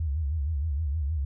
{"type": "tone with vibrato", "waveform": "sine", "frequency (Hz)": 74.9, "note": "D2", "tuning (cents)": 35, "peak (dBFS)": -25, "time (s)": [0, 1.25], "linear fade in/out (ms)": 5, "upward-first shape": "sine", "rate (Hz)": 6.4, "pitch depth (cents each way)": 170, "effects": []}